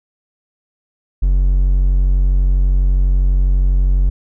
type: tone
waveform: triangle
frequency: 46.11 Hz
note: F#1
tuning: 5 cents flat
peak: -8 dBFS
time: 1.22-4.1 s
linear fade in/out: 10 ms
effects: none